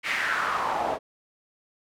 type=noise with band-pass filter sweep; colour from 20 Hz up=pink; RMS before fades=-27 dBFS; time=0.03-0.99 s; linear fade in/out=50 ms; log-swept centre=2300 to 620 Hz; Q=3.6; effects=none